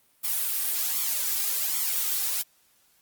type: noise with flanger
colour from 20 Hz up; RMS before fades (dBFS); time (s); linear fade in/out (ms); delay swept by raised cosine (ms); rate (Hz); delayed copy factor
blue; -27; 0.23-2.43; 20; 0.89 to 2.59; 1.3; +0.6
effects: white hiss -64 dBFS RMS until 3.01 s + Opus 32 kbps